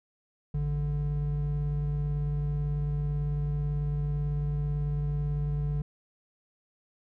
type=tone pair together; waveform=triangle; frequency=54.8 / 146.3 Hz; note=A1 / D3; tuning=-6 / -6 cents; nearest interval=octave + perfect fourth; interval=1700 cents; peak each=-30 / -26 dBFS; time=0.54-5.82 s; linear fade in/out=5 ms; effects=none